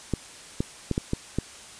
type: clicks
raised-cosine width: 3 ms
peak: -11 dBFS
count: 6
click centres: 0.137 / 0.605 / 0.913 / 0.979 / 1.134 / 1.386 s
effects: white hiss -45 dBFS RMS until 1.79 s + resampled to 22050 Hz